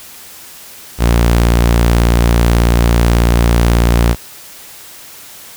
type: tone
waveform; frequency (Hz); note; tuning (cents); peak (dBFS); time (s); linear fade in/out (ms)
sawtooth; 58.27; A#1; 0; -4; 0.98-4.16; 50
effects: white hiss -35 dBFS RMS until 5.56 s